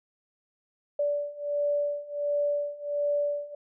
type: beating tone pair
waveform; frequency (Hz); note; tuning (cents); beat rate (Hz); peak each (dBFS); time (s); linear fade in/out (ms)
sine; 580 / 581.4; D5 / D5; -22 / -18; 1.4; -30 / -28; 0.99-3.55; 5
effects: none